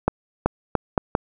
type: accelerating click train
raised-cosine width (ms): 1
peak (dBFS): -3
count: 5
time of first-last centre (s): 0.08-1.151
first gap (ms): 380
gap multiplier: 0.77
effects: none